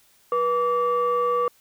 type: tone pair together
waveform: sine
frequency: 485.8 / 1155.4 Hz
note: B4 / D6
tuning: -29 / -29 cents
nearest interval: octave + minor third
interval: 1500 cents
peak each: -21 dBFS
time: 0.32-1.48 s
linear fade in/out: 2 ms
effects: tanh soft clip ceiling -14 dBFS + white hiss -59 dBFS RMS until 1.6 s